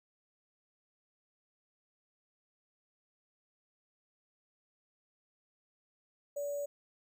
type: tone with sample-and-hold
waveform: sine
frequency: 574 Hz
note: D5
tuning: 40 cents flat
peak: -34 dBFS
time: 6.36-6.66 s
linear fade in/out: 10 ms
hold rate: 7350 Hz
effects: none